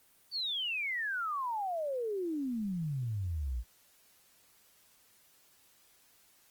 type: exponential sweep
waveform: sine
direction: down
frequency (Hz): 4620 to 55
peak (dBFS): -32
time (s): 0.31-3.64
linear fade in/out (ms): 50
effects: white hiss -65 dBFS RMS until 6.5 s + Opus 24 kbps